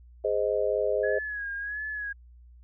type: chord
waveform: sine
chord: Ab major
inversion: none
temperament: just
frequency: 415.3 / 519.1 / 623 Hz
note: Ab4 / C5 / Eb5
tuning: 0 / -14 / +2 cents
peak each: -28 dBFS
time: 0.24-1.19 s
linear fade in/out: 10 ms
type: tone with vibrato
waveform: sine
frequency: 1670 Hz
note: G#6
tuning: 9 cents sharp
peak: -31 dBFS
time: 1.03-2.13 s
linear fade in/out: 10 ms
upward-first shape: sine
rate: 1.5 Hz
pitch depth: 56 cents each way
effects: added 60 Hz sine -49 dBFS peak until 2.63 s